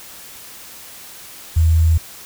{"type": "tone with sample-and-hold", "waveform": "sine", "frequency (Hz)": 81.2, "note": "E2", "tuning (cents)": -26, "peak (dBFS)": -10, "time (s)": [1.56, 1.98], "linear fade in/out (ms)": 10, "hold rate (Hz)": 7350, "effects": ["white hiss -38 dBFS RMS until 2.25 s"]}